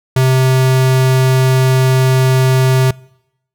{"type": "tone", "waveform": "square", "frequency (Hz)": 130.4, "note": "C3", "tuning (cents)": -5, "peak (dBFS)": -9, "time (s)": [0.16, 2.91], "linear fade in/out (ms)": 5, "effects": ["noise-tail reverb RT60 0.8 s tail -24 dB re dry"]}